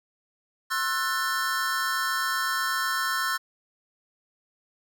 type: chord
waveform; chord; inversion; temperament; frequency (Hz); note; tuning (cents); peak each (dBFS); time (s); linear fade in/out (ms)
square; F# half-diminished seventh; second; just; 1065.6 / 1332 / 1480 / 1776; C6 / E6 / F#6 / A6; +31 / +18 / 0 / +16; -32 / -31 / -31 / -32; 0.7-3.38; 20
effects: none